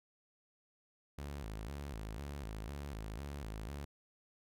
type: tone with vibrato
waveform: sawtooth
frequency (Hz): 61.74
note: B1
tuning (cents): 0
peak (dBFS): -38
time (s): 1.18-3.85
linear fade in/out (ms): 5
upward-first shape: square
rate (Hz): 2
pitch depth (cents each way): 250
effects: none